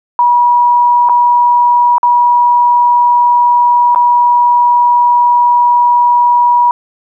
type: tone with dropouts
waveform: sine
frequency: 966 Hz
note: B5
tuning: 39 cents flat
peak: -5 dBFS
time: 0.19-6.71 s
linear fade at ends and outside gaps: 1 ms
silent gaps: 1.088-1.095 / 1.982-2.031 / 3.948-3.959 s
effects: none